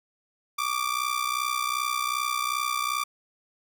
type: ring-modulated tone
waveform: sawtooth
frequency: 1174.7 Hz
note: D6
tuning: in tune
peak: -19 dBFS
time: 0.58-3.04 s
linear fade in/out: 10 ms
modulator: 31.3 Hz
effects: none